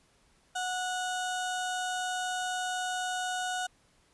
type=tone with notch filter; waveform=15% pulse; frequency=734 Hz; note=F#5; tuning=14 cents flat; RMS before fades=-33 dBFS; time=0.55-3.67 s; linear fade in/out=10 ms; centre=2200 Hz; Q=1.8; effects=pink hiss -66 dBFS RMS until 4.13 s + resampled to 24000 Hz